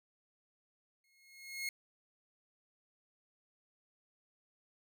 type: tone with exponential growth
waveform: sawtooth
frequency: 2160 Hz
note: C#7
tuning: 45 cents flat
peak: -31 dBFS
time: 1.04-1.69 s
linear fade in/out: 2 ms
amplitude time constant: 140 ms
effects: none